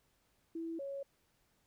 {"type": "tone pair in turn", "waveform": "sine", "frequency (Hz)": [329.6, 554.3], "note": ["E4", "C#5"], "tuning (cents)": [0, 0], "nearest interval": "major sixth", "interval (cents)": 900, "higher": "second", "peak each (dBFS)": [-38, -39], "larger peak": "first", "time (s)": [[0.55, 0.79], [0.79, 1.03]], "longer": "neither", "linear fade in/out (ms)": 5, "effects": ["pink hiss -75 dBFS RMS until 1.66 s"]}